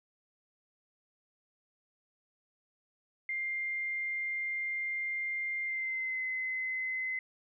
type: tone with pitch glide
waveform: sine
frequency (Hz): 2100 to 2046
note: C7 to C7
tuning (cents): +6 to -39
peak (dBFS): -32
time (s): 3.29-7.19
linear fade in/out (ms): 2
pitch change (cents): -45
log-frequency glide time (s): 5.65-6.22
effects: none